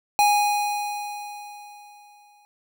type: tone with exponential decay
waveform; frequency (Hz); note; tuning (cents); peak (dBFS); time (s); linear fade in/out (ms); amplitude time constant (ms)
square; 826; G#5; -10; -15; 0.19-2.45; 0; 490
effects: none